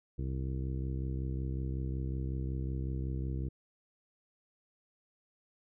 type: harmonic tone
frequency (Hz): 65.41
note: C2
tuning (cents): 0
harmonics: 1 / 2 / 3 / 4 / 5 / 6 / 7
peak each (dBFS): -35 / -37 / -45 / -48 / -45 / -52 / -53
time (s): 0.18-3.49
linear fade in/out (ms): 10
effects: none